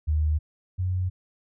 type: tone pair in turn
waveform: sine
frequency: 76.7 / 91.82 Hz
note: D#2 / F#2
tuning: -24 / -13 cents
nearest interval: minor third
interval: 311 cents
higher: second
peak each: -20 / -23 dBFS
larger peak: first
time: 0.07-0.39 / 0.78-1.1 s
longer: neither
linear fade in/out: 20 ms
effects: none

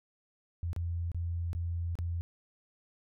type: tone with dropouts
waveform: sine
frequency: 85.3 Hz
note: F2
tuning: 40 cents flat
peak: -31 dBFS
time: 0.63-2.21 s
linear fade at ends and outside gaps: 0 ms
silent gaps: 0.731-0.763 / 1.117-1.146 / 1.531-1.55 / 1.954-1.988 s
effects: none

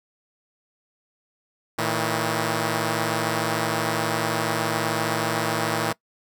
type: tone pair together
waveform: 5% pulse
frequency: 113.4 / 160.37 Hz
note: A#2 / E3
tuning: -47 / -47 cents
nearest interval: tritone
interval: 600 cents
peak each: -14 dBFS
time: 1.78-5.93 s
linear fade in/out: 10 ms
effects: noise-tail reverb RT60 0.1 s tail -22 dB re dry

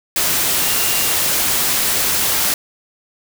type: tone in noise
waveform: sine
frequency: 2794 Hz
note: F7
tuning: in tune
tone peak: -28 dBFS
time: 0.61-1.12 s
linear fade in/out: 2 ms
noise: white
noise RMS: -17 dBFS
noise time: 0.16-2.54 s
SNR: -14 dB
effects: none

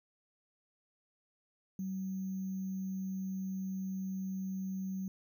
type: tone with sample-and-hold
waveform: sine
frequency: 190 Hz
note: F#3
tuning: 46 cents sharp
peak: -35 dBFS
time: 1.79-5.08 s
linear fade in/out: 2 ms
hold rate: 6300 Hz
effects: none

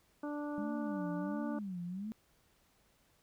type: harmonic tone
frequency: 293.7 Hz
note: D4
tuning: in tune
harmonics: 1 / 2 / 3 / 4 / 5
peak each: -38 / -44 / -48 / -50 / -52 dBFS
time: 0.23-1.59 s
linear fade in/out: 5 ms
type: tone with vibrato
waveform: sine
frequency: 199.6 Hz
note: G3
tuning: 32 cents sharp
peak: -38 dBFS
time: 0.58-2.12 s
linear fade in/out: 0 ms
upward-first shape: sine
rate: 1.4 Hz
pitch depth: 240 cents each way
effects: pink hiss -71 dBFS RMS until 3.22 s

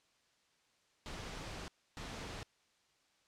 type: noise bursts at uneven times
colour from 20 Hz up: pink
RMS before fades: -45 dBFS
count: 2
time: 1.06-1.68 / 1.97-2.43 s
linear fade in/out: 0 ms
effects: white hiss -73 dBFS RMS until 3.27 s + low-pass 6000 Hz 12 dB/octave

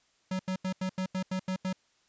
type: tone bursts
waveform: square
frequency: 186.8 Hz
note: F#3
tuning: 17 cents sharp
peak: -30 dBFS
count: 9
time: 0.31-1.729 s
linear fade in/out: 5 ms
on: 83 ms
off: 84 ms
effects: white hiss -69 dBFS RMS until 2.08 s + resampled to 16000 Hz

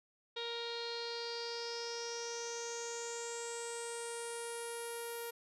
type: tone with low-pass filter sweep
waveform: sawtooth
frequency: 468.3 Hz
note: A#4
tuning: 8 cents sharp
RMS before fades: -42 dBFS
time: 0.36-5.31 s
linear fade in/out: 10 ms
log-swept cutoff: 3700 to 12000 Hz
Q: 7.6
effects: none

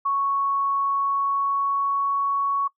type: tone with pitch glide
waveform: sine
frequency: 1108.7 to 1115.1 Hz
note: C#6 to C#6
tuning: 0 to +10 cents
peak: -20 dBFS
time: 0.05-2.68 s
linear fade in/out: 10 ms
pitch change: +10 cents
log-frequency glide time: 0.78-2.2 s
effects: noise-tail reverb RT60 0.1 s tail -21 dB re dry

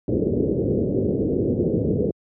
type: low-pass noise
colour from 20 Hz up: white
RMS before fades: -21 dBFS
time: 0.08-2.11 s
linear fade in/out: 2 ms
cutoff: 480 Hz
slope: 48 dB/octave
effects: high-pass 80 Hz 12 dB/octave

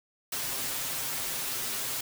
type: noise with comb filter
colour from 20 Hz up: white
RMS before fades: -33 dBFS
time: 0.32-2.01 s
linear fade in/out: 5 ms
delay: 7.5 ms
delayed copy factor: +0.9
effects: none

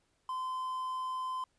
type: tone with quantisation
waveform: triangle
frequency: 1029 Hz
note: C6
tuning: 29 cents flat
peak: -32 dBFS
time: 0.29-1.44 s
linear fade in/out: 2 ms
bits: 10
effects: pink hiss -75 dBFS RMS until 1.58 s + resampled to 22050 Hz

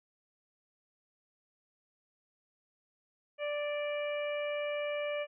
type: harmonic tone with a mistuned harmonic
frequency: 587.3 Hz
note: D5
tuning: in tune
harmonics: 1 / 2 / 3 / 4 / 5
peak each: -33 / -46 / -46 / -42 / -47 dBFS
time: 3.38-5.27 s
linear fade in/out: 50 ms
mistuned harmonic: 5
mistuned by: -19 cents
effects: none

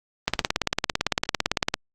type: click train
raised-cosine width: 0.2 ms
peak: -3 dBFS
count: 27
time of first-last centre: 0.28-1.741 s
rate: 17.8 Hz
effects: Opus 32 kbps

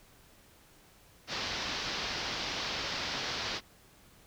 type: low-pass noise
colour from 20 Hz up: white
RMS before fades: -36 dBFS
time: 1.27-3.61 s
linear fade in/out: 50 ms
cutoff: 5400 Hz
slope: 48 dB/octave
effects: pink hiss -60 dBFS RMS until 4.26 s

